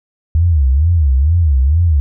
sine tone with vibrato, 75.1 Hz, D2, 39 cents sharp, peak -8 dBFS, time 0.35-2 s, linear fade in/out 0 ms, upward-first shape sine, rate 2.2 Hz, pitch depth 260 cents each way, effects none

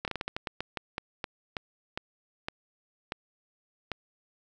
slowing click train, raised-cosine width 0.3 ms, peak -16 dBFS, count 17, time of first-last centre 0.05-3.917 s, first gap 28 ms, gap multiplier 1.25, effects none

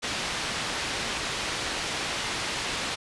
white low-pass noise, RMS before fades -31 dBFS, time 0.02-2.96 s, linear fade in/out 20 ms, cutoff 4200 Hz, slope 12 dB/octave, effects resampled to 24000 Hz

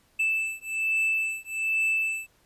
triangle beating tone pair, 2637 / 2638.2 Hz, E7 / E7, 0 / +1 cents, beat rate 1.2 Hz, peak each -26 dBFS, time 0.19-2.27 s, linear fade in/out 10 ms, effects pink hiss -64 dBFS RMS until 2.45 s + resampled to 32000 Hz

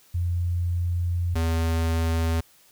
sine / square tone pair in turn, 87.31 / 82.07 Hz, F2 / E2, 0 / -7 cents, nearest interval minor second, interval 107 cents, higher first, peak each -22 dBFS, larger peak neither, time 0.14-1.35 / 1.35-2.41 s, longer first, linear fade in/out 10 ms, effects white hiss -57 dBFS RMS until 2.71 s

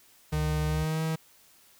45% pulse tone with pitch glide, 153.1 to 159.97 Hz, D#3 to D#3, -28 to +48 cents, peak -27 dBFS, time 0.32-1.16 s, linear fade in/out 10 ms, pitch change +76 cents, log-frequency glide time 0.67-1.03 s
sine tone, 69.3 Hz, C#2, in tune, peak -30 dBFS, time 0.32-0.85 s, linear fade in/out 20 ms
effects white hiss -59 dBFS RMS until 1.79 s

